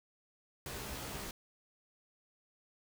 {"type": "noise with comb filter", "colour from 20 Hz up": "pink", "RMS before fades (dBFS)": -43, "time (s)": [0.66, 1.31], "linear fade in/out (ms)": 2, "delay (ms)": 15, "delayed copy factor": 0.95, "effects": []}